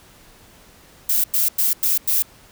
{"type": "noise bursts", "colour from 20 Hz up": "violet", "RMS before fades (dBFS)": -18, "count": 5, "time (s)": [1.09, 2.224], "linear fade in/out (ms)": 5, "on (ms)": 150, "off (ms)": 96, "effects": ["pink hiss -49 dBFS RMS until 2.51 s"]}